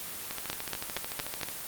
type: two click trains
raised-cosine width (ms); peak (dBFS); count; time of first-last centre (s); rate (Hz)
0.2; -13 / -17; 5 / 17; 0.5-1.432 / 0.31-1.486; 4.29 / 13.6
effects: white hiss -39 dBFS RMS until 1.67 s + Opus 24 kbps